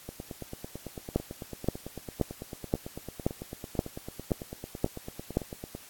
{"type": "two click trains", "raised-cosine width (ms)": 2, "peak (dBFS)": [-11, -24], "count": [9, 52], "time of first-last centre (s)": [[1.16, 5.371], [0.09, 5.75]], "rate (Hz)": [1.9, 9.01], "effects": ["white hiss -51 dBFS RMS until 5.89 s", "AAC 64 kbps"]}